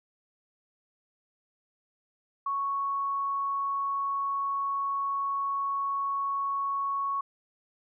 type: tone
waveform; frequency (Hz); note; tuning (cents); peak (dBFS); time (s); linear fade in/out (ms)
sine; 1108.7; C#6; 0; -27; 2.46-7.21; 5
effects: none